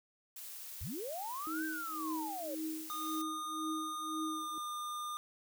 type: noise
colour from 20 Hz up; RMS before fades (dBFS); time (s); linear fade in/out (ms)
blue; -47; 0.36-3.22; 5
type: linear two-way sweep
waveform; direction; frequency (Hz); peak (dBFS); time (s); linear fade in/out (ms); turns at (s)
sine; up then down; 53.6 to 1581 to 525; -39; 0.81-2.55; 5; 1.65
type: tone with tremolo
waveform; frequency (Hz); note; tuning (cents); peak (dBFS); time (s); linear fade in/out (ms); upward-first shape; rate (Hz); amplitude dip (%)
sine; 315.9; D#4; +26; -35; 1.47-4.58; 0; triangle; 1.9; 100
type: tone with pitch glide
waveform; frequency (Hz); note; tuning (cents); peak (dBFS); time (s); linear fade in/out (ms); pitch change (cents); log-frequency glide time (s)
square; 1224 to 1208.5; D#6 to D6; -29 to +49; -39; 2.9-5.17; 0; -22; 4.21-4.43
effects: none